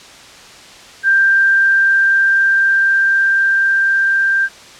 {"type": "tone with level ramp", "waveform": "sine", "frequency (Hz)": 1581, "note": "G6", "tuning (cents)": 14, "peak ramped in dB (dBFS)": [-8, -11], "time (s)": [1.03, 4.49], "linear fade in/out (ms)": 50, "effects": ["white hiss -38 dBFS RMS until 4.79 s", "low-pass 6000 Hz 12 dB/octave"]}